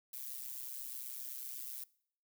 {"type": "noise with amplitude modulation", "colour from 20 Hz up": "violet", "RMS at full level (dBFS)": -41, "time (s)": [0.13, 1.84], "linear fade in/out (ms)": 5, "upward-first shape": "sine", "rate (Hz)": 128, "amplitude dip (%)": 85, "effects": ["noise-tail reverb RT60 0.6 s tail -22 dB re dry"]}